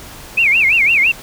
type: tone with vibrato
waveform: sine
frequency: 2418 Hz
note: D7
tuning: 50 cents sharp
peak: -9 dBFS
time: 0.37-1.12 s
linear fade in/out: 10 ms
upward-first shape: sine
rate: 5.9 Hz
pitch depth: 240 cents each way
effects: pink hiss -35 dBFS RMS until 1.22 s